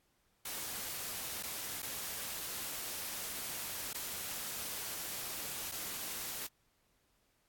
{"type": "noise with dropouts", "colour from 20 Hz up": "white", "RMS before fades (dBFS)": -41, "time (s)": [0.45, 6.47], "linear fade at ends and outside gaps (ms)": 5, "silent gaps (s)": [[1.428, 1.433], [1.821, 1.827], [3.932, 3.944], [5.715, 5.719]], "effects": ["pink hiss -75 dBFS RMS until 7.48 s", "AAC 64 kbps"]}